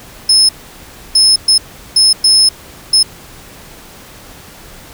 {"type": "tone bursts at uneven times", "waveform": "35% pulse", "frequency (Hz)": 5200, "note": "E8", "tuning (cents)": -24, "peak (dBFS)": -3, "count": 6, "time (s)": [[0.29, 0.49], [1.15, 1.36], [1.48, 1.58], [1.96, 2.13], [2.24, 2.49], [2.93, 3.03]], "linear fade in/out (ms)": 5, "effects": ["pink hiss -36 dBFS RMS until 4.93 s"]}